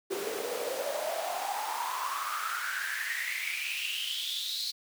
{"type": "noise with high-pass filter sweep", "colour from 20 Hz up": "pink", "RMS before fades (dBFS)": -34, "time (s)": [0.1, 4.72], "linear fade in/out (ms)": 20, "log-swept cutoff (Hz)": [380, 4300], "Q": 9.2, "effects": []}